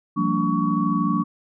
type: tone cluster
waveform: sine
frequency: 172.6 / 193.7 / 226.4 / 288.9 / 1124 Hz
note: F3 / G3 / A3 / D4 / C#6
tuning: -20 / -20 / +50 / -28 / +24 cents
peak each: -25 dBFS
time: 0.16-1.24 s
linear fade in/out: 20 ms
effects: none